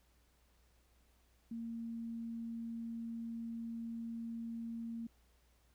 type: tone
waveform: sine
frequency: 230 Hz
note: A#3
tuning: 23 cents flat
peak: -40 dBFS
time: 1.51-5.07 s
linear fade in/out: 5 ms
effects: added 60 Hz sine -69 dBFS peak until 5.74 s + pink hiss -74 dBFS RMS until 5.74 s